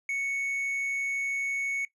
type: tone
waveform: triangle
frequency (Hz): 2217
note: C#7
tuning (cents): 0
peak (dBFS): -26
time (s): 0.09-1.85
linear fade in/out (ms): 2
effects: noise-tail reverb RT60 0.1 s tail -18 dB re dry + resampled to 32000 Hz